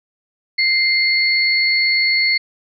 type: tone pair together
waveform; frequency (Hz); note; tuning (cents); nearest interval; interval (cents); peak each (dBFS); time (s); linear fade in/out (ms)
sine; 2094 / 4384; C7 / C#8; +1 / -20; octave + minor second; 1279; -15 / -17; 0.58-2.38; 10
effects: none